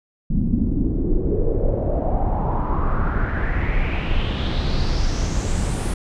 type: noise with low-pass filter sweep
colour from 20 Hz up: brown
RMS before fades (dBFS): -20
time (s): 0.3-5.94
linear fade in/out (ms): 5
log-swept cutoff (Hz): 200 to 10000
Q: 4.4
effects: none